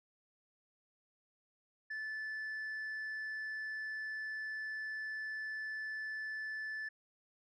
sine tone, 1745 Hz, A6, 15 cents flat, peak -36 dBFS, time 1.9-6.89 s, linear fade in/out 10 ms, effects tanh soft clip ceiling -38 dBFS

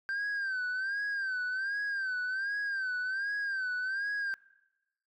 sine tone with vibrato, 1568 Hz, G6, in tune, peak -28 dBFS, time 0.09-4.34 s, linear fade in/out 0 ms, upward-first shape sine, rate 1.3 Hz, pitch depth 98 cents each way, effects noise-tail reverb RT60 1.0 s tail -24 dB re dry + tanh soft clip ceiling -30 dBFS

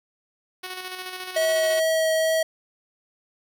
5% pulse tone with tremolo, 369.1 Hz, F#4, 4 cents flat, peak -20 dBFS, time 0.63-1.8 s, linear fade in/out 10 ms, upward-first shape square, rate 14 Hz, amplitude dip 40%
square tone with vibrato, 641 Hz, E5, 49 cents flat, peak -20 dBFS, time 1.36-2.43 s, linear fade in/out 5 ms, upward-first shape triangle, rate 2.3 Hz, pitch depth 8 cents each way
effects none

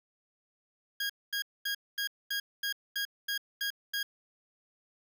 20% pulse tone bursts, 1634 Hz, G#6, 29 cents flat, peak -26 dBFS, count 10, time 1-4.03 s, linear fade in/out 5 ms, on 96 ms, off 230 ms, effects none

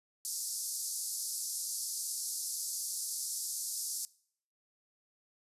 white band-pass noise, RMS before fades -38 dBFS, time 0.25-4.05 s, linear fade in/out 0 ms, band 4700 to 12000 Hz, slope 48 dB/octave, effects noise-tail reverb RT60 0.6 s tail -22 dB re dry + resampled to 32000 Hz

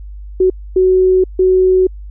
sine tone bursts at uneven times, 372 Hz, F#4, 9 cents sharp, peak -7 dBFS, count 3, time 0.4-0.5 / 0.76-1.24 / 1.39-1.87 s, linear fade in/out 5 ms, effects added 50 Hz sine -27 dBFS peak until 2.1 s

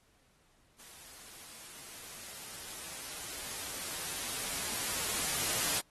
white noise with level ramp, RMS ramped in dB -53 to -31 dBFS, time 0.78-5.81 s, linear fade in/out 20 ms, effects pink hiss -69 dBFS RMS until 5.9 s + AAC 32 kbps

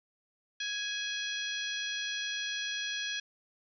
harmonic tone with a mistuned harmonic, 830.6 Hz, G#5, in tune, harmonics 2 / 3 / 4 / 5 / 6 / 7, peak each -38 / -41 / -37 / -43 / -48 / -44 dBFS, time 0.6-3.2 s, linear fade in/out 5 ms, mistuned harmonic 3, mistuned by +26 cents, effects none

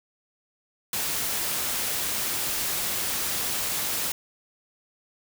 white noise, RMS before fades -28 dBFS, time 0.93-4.12 s, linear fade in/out 2 ms, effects none

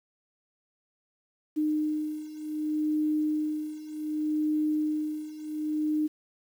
sine beating tone pair, 305.1 / 305.76 Hz, D#4 / D#4, -34 / -30 cents, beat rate 0.66 Hz, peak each -31 / -28 dBFS, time 1.56-6.08 s, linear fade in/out 20 ms, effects 9-bit

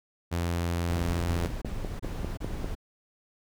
sawtooth tone, 85.7 Hz, F2, 32 cents flat, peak -23 dBFS, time 0.31-1.48 s, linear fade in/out 20 ms
brown noise bursts, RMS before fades -34 dBFS, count 5, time 0.89-2.752 s, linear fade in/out 10 ms, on 350 ms, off 28 ms
click train, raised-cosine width 2 ms, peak -19 dBFS, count 8, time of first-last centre 1.25-2.644 s, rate 5.02 Hz
effects none

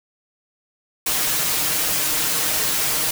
white noise with comb filter, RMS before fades -21 dBFS, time 1.06-3.11 s, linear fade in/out 5 ms, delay 6.5 ms, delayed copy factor +1, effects none

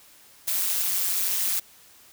blue noise with amplitude modulation, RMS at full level -22 dBFS, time 0.47-1.6 s, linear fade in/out 10 ms, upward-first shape sine, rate 187 Hz, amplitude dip 75%, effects white hiss -53 dBFS RMS until 2.12 s

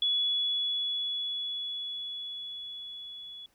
sine tone with level ramp, 3396 Hz, G#7, 38 cents sharp, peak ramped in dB -24 to -42 dBFS, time 0.02-3.46 s, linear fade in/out 2 ms, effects pink hiss -69 dBFS RMS until 3.54 s

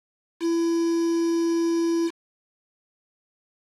triangle tone with quantisation, 334.8 Hz, E4, 27 cents sharp, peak -18 dBFS, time 0.4-2.11 s, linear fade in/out 50 ms, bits 6, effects low-pass 8000 Hz 12 dB/octave + AAC 48 kbps

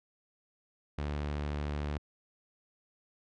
sawtooth tone, 73.42 Hz, D2, in tune, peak -29 dBFS, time 0.98-1.98 s, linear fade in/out 5 ms, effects low-pass 4000 Hz 12 dB/octave

